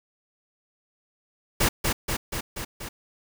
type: noise with echo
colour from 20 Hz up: pink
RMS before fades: -21 dBFS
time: 1.6-1.69 s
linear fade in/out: 10 ms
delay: 240 ms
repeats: 5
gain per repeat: -3 dB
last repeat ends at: 2.89 s
effects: none